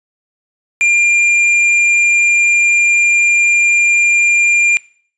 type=tone with hard clipping; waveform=sine; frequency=2396 Hz; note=D7; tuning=34 cents sharp; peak=-10 dBFS; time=0.81-4.77 s; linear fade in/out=0 ms; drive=6 dB; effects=noise-tail reverb RT60 0.5 s tail -20 dB re dry + resampled to 22050 Hz